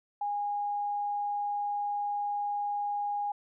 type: tone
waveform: sine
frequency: 820 Hz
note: G#5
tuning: 22 cents flat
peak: -29 dBFS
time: 0.21-3.32 s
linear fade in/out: 5 ms
effects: none